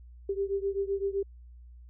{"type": "beating tone pair", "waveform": "sine", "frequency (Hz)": [392, 399.8], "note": ["G4", "G4"], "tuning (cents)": [0, 34], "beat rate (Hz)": 7.8, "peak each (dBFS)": [-30, -32], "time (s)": [0.29, 1.23], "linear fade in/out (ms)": 5, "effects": ["added 60 Hz sine -47 dBFS peak until 1.89 s"]}